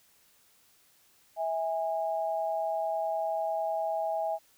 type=tone pair together; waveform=sine; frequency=650.8 / 820 Hz; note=E5 / G#5; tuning=-22 / -22 cents; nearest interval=major third; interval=400 cents; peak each=-30 / -32 dBFS; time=1.36-4.39 s; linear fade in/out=50 ms; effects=white hiss -64 dBFS RMS until 4.57 s